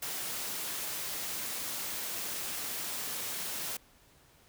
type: high-pass noise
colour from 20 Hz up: white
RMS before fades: -37 dBFS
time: 0.02-3.77 s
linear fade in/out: 5 ms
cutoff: 110 Hz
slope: 12 dB/octave
effects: pink hiss -62 dBFS RMS until 4.48 s